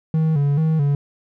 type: tone with vibrato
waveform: triangle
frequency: 150.5 Hz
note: D3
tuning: 43 cents sharp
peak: -13 dBFS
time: 0.14-0.95 s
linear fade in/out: 2 ms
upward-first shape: square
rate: 2.3 Hz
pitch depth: 94 cents each way
effects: none